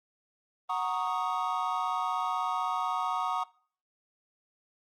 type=chord; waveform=triangle; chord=D# minor seventh; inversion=first; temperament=equal; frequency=740 / 932.3 / 1108.7 / 1244.5 Hz; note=F#5 / A#5 / C#6 / D#6; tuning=0 / 0 / 0 / 0 cents; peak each=-32 dBFS; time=0.69-3.44 s; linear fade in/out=10 ms; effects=noise-tail reverb RT60 0.5 s tail -23 dB re dry + Opus 24 kbps